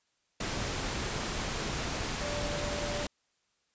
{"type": "tone in noise", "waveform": "sine", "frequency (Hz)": 586, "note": "D5", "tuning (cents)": -4, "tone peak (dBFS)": -37, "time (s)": [2.21, 3.05], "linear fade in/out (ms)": 5, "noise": "pink", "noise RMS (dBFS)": -34, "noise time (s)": [0.4, 3.07], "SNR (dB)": -6, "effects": ["white hiss -75 dBFS RMS until 3.74 s", "resampled to 16000 Hz"]}